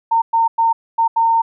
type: tone bursts at uneven times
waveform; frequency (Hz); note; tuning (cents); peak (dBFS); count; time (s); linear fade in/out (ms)
sine; 913; A#5; -36; -11; 5; 0.11-0.22 / 0.33-0.48 / 0.58-0.73 / 0.98-1.08 / 1.16-1.42; 10
effects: none